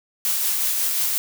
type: noise with tremolo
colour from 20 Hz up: blue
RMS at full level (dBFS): -21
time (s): 0.25-1.18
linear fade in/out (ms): 0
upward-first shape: sine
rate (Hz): 5.5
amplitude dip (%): 25
effects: none